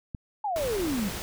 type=click; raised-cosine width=5 ms; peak=-22 dBFS; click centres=0.148 s
type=exponential sweep; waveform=sine; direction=down; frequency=875 to 186.7 Hz; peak=-26 dBFS; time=0.44-1.09 s; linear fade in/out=5 ms
type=noise; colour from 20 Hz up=pink; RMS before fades=-35 dBFS; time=0.56-1.22 s; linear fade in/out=0 ms
effects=none